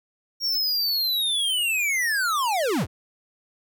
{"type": "linear sweep", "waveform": "square", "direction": "down", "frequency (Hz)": [5600, 48.82], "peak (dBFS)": -22, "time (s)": [0.4, 2.87], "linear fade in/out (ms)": 50, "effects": []}